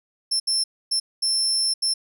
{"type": "tone bursts at uneven times", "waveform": "35% pulse", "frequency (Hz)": 5350, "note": "E8", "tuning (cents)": 25, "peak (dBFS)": -17, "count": 5, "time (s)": [[0.31, 0.4], [0.47, 0.64], [0.91, 1], [1.22, 1.74], [1.82, 1.94]], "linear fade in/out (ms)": 10, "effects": []}